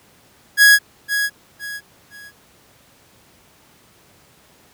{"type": "tone with echo", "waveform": "45% pulse", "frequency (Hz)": 1663, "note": "G#6", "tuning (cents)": 2, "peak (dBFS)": -7, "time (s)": [0.57, 0.79], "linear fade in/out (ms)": 50, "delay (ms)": 510, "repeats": 3, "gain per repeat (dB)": -10, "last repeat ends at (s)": 2.32, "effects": ["pink hiss -52 dBFS RMS until 4.73 s", "high-pass 80 Hz 12 dB/octave"]}